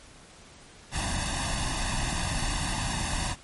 pink noise with comb filter, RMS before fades -29 dBFS, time 0.91-3.36 s, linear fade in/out 50 ms, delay 1.1 ms, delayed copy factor +0.9, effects pink hiss -51 dBFS RMS until 3.43 s + MP3 48 kbps

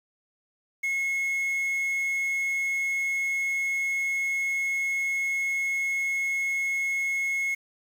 triangle tone with quantisation, 2174 Hz, C#7, 34 cents flat, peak -23 dBFS, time 0.83-7.55 s, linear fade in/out 10 ms, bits 8, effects none

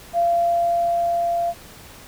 sine tone with level ramp, 687 Hz, F5, 29 cents flat, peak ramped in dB -15 to -19 dBFS, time 0.13-1.54 s, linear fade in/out 50 ms, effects pink hiss -43 dBFS RMS until 2.07 s

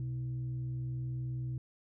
sine tone with frequency modulation, 127 Hz, B2, 49 cents sharp, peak -34 dBFS, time 0-1.58 s, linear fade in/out 2 ms, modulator 193 Hz, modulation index 0.29, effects none

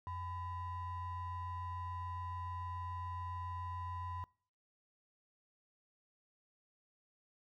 triangle ring-modulated tone, 456.7 Hz, A#4, 36 cents flat, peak -35 dBFS, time 0.07-4.24 s, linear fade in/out 0 ms, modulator 546 Hz, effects noise-tail reverb RT60 0.5 s tail -25 dB re dry

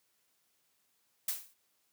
blue noise with exponential decay, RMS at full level -30 dBFS, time 1.28-1.54 s, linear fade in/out 5 ms, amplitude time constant 56 ms, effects white hiss -75 dBFS RMS until 1.92 s + high-pass 80 Hz 12 dB/octave

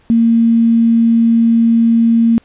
sine tone with quantisation, 230 Hz, A#3, 23 cents flat, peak -7 dBFS, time 0.1-2.38 s, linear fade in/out 0 ms, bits 6, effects pink hiss -52 dBFS RMS until 2.44 s + resampled to 8000 Hz

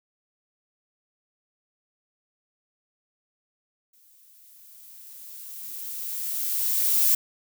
violet noise with exponential growth, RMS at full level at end -19 dBFS, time 3.93-7.15 s, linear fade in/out 5 ms, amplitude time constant 700 ms, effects none

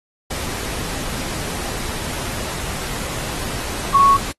sine tone in noise, 1108.7 Hz, C#6, in tune, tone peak -9 dBFS, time 3.94-4.17 s, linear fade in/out 10 ms, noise pink, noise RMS -27 dBFS, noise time 0.3-4.32 s, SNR +15 dB, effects noise-tail reverb RT60 0.1 s tail -24 dB re dry + AAC 32 kbps

